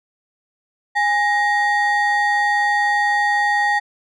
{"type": "ring-modulated tone", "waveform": "triangle", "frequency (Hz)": 1352, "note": "E6", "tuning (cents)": 43, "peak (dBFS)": -10, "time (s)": [0.95, 3.8], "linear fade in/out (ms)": 20, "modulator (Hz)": 527, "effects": ["resampled to 24000 Hz"]}